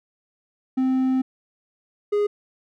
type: tone pair in turn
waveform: triangle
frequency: 260.3 / 413.2 Hz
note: C4 / G#4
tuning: -9 / -9 cents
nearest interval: minor sixth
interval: 800 cents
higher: second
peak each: -16 dBFS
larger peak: neither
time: 0.77-1.22 / 2.12-2.27 s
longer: first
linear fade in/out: 10 ms
effects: none